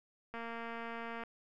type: click train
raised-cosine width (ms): 0.5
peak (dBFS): -29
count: 208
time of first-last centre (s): 0.34-1.236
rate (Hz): 231
effects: none